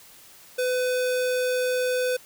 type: tone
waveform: square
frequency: 503 Hz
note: B4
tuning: 32 cents sharp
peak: -23 dBFS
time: 0.58-2.17 s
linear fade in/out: 10 ms
effects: white hiss -50 dBFS RMS until 2.25 s